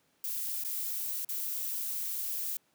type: noise with dropouts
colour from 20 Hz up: violet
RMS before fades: -35 dBFS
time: 0.24-2.57 s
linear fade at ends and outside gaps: 2 ms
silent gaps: 0.638-0.647 / 1.248-1.289 s
effects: pink hiss -71 dBFS RMS until 2.74 s + high-pass 150 Hz 12 dB/octave